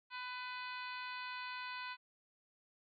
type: harmonic tone with a mistuned harmonic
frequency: 499.8 Hz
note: B4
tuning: 21 cents sharp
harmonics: 2 / 3 / 4 / 5 / 6 / 7 / 8 / 9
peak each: -46 / -48 / -52 / -49 / -57 / -56 / -54 / -59 dBFS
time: 0.1-1.97 s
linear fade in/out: 50 ms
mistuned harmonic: 8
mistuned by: +37 cents
effects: none